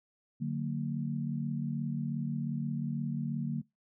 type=chord; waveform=sine; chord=D augmented; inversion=none; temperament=just; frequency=146.83 / 183.54 / 229.4 Hz; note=D3 / F#3 / A#3; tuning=0 / -14 / -28 cents; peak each=-34 / -38 / -35 dBFS; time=0.4-3.62 s; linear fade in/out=20 ms; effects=noise-tail reverb RT60 0.2 s tail -24 dB re dry